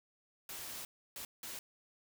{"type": "noise bursts at uneven times", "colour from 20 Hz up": "white", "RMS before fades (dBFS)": -45, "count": 3, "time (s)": [[0.49, 0.85], [1.16, 1.25], [1.43, 1.59]], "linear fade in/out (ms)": 2, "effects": []}